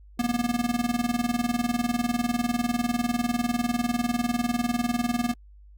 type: tone with tremolo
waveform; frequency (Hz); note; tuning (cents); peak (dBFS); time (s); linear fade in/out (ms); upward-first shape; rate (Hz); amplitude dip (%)
square; 240; B3; -49; -22; 0.19-5.34; 5; square; 20; 75
effects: added 50 Hz sine -47 dBFS peak until 5.77 s + Opus 48 kbps